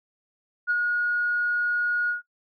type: tone with ADSR envelope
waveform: sine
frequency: 1444 Hz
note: F#6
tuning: 43 cents flat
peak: -18 dBFS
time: 0.67-2.22 s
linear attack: 34 ms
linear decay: 33 ms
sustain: -3 dB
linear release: 130 ms
effects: noise-tail reverb RT60 0.1 s tail -18 dB re dry + tanh soft clip ceiling -14 dBFS